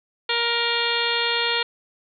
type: harmonic tone with a mistuned harmonic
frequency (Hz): 469.8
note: A#4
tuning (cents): +13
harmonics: 1 / 2 / 3 / 4 / 5 / 6 / 7 / 8 / 9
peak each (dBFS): -29 / -29 / -29 / -29 / -29 / -29 / -29 / -29 / -29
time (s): 0.29-1.63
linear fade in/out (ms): 5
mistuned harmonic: 8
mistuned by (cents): -64
effects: none